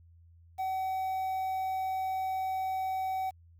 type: tone with quantisation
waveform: triangle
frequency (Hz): 758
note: F#5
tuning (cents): +42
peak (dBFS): -28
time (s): 0.58-3.31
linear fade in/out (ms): 20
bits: 9
effects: added 84 Hz sine -55 dBFS peak until 3.59 s